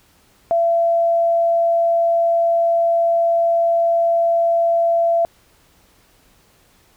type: tone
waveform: sine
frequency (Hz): 675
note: E5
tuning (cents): +41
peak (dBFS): -13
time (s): 0.51-5.25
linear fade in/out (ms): 0
effects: pink hiss -55 dBFS RMS until 6.96 s